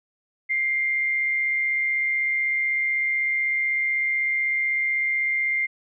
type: tone with amplitude modulation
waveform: sine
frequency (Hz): 2100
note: C7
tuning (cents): +6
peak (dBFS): -19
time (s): 0.49-5.67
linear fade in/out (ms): 20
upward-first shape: sine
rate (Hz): 136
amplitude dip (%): 35
effects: none